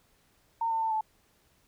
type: tone with pitch steps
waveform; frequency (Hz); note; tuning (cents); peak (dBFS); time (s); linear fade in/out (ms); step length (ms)
sine; 914 / 900 / 893 / 872; A#5 / A5 / A5 / A5; -34 / +39 / +25 / -16; -26; 0.61-1.01; 5; 100
effects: pink hiss -67 dBFS RMS until 1.67 s